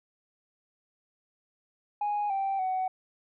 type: tone with pitch steps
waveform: sine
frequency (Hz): 828 / 781 / 749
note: G#5 / G5 / F#5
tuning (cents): -5 / -7 / +21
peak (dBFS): -25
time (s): 2.01-2.88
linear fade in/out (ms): 5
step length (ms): 290
effects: tanh soft clip ceiling -24 dBFS